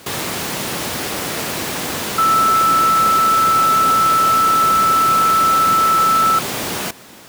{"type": "tone in noise", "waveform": "sine", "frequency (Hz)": 1318.5, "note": "E6", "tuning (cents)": 0, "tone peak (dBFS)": -11, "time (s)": [2.18, 6.39], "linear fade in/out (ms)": 5, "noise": "pink", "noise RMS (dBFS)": -22, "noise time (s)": [0.06, 6.91], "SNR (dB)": 8, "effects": ["pink hiss -40 dBFS RMS until 7.28 s", "high-pass 150 Hz 12 dB/octave"]}